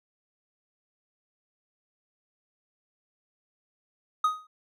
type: tone with exponential decay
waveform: triangle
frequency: 1251 Hz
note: D#6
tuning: 9 cents sharp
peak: -16 dBFS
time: 4.24-4.47 s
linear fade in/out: 5 ms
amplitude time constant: 50 ms
effects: none